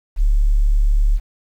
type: tone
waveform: sine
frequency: 36 Hz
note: D1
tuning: 34 cents flat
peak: -11 dBFS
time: 0.16-1.2 s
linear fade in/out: 50 ms
effects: 8-bit